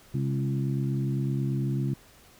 harmonic tone with a mistuned harmonic, 68.1 Hz, C#2, 30 cents flat, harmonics 2 / 3 / 4 / 5, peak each -26 / -33 / -36 / -37 dBFS, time 0.14-1.94 s, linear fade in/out 5 ms, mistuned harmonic 2, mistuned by -21 cents, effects pink hiss -55 dBFS RMS until 2.39 s

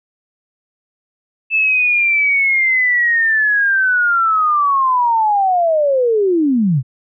sine linear sweep, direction down, 2637 to 116.54 Hz, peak -11 dBFS, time 1.5-6.83 s, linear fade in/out 50 ms, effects none

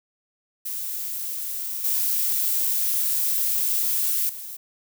violet noise with level steps, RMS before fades -30 / -23 / -36 dBFS, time 0.65-4.57 s, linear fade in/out 10 ms, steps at 1.84 / 4.29 s, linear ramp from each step 5 ms, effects none

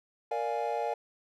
triangle chord, Bb dominant seventh, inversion none, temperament equal, 466.2 / 587.3 / 698.5 / 830.6 Hz, Bb4 / D5 / F5 / Ab5, 0 / 0 / 0 / 0 cents, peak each -33 / -34 / -33 / -32 dBFS, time 0.31-0.94 s, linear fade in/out 5 ms, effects none

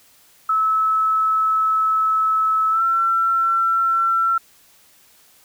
sine tone with pitch glide, 1300 to 1349 Hz, E6 to E6, -24 to +40 cents, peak -15 dBFS, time 0.49-4.38 s, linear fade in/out 5 ms, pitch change +64 cents, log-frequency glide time 2.7-2.83 s, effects white hiss -53 dBFS RMS until 5.44 s

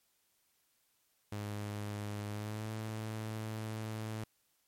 sawtooth tone with pitch glide, 103.83 to 109.5 Hz, G#2 to A2, 0 to -8 cents, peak -34 dBFS, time 1.32-4.24 s, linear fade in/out 5 ms, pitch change +92 cents, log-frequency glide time 2.29-2.7 s, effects white hiss -75 dBFS RMS until 4.67 s + MP3 64 kbps

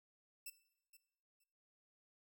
5% pulse tone with echo, 2655 Hz, E7, 12 cents sharp, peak -37 dBFS, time 0.46-0.5 s, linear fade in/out 5 ms, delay 470 ms, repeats 2, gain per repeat -15 dB, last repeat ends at 1.44 s, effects noise-tail reverb RT60 0.8 s tail -17 dB re dry

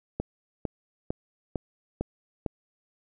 click train, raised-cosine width 2 ms, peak -15 dBFS, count 6, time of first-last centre 0.2-2.462 s, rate 2.21 Hz, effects none

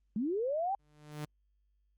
sine linear sweep, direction up, 196 to 809 Hz, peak -30 dBFS, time 0.16-0.75 s, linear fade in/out 2 ms
sawtooth tone with exponential growth, 150 Hz, D3, 37 cents sharp, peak -32 dBFS, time 0.79-1.25 s, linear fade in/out 5 ms, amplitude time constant 100 ms
effects added 50 Hz sine -70 dBFS peak until 1.97 s + Opus 32 kbps

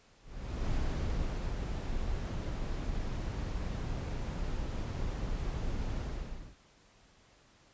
brown noise with ADSR envelope, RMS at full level -32 dBFS, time 0.22-6.58 s, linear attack 500 ms, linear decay 820 ms, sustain -3 dB, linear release 570 ms, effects pink hiss -63 dBFS RMS until 7.73 s + resampled to 16000 Hz

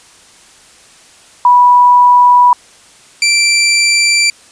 sine / 20% pulse tone pair in turn, 981 / 2347 Hz, B5 / D7, -12 / -2 cents, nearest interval octave + minor third, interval 1510 cents, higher second, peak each -3 dBFS, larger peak neither, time 1.45-2.53 / 3.22-4.3 s, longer neither, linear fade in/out 2 ms, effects white hiss -42 dBFS RMS until 4.51 s + resampled to 22050 Hz

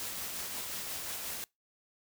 white noise with tremolo, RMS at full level -38 dBFS, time 0-1.44 s, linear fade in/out 0 ms, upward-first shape sine, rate 5.6 Hz, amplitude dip 25%, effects noise-tail reverb RT60 0.2 s tail -25 dB re dry

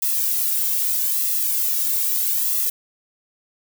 violet noise with flanger, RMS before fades -21 dBFS, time 0.02-2.7 s, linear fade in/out 5 ms, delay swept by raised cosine 1.3 to 2.06 ms, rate 0.79 Hz, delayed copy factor -0.75, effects none

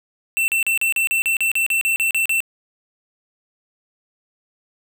square tone bursts, 2687 Hz, E7, 33 cents sharp, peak -17 dBFS, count 14, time 0.37-2.404 s, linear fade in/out 0 ms, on 110 ms, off 38 ms, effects none

